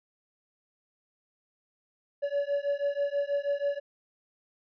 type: beating tone pair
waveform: triangle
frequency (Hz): 566 / 572.2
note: C#5 / D5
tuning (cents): +36 / -45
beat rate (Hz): 6.2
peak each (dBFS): -28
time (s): 2.22-3.8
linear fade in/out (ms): 20
effects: resampled to 11025 Hz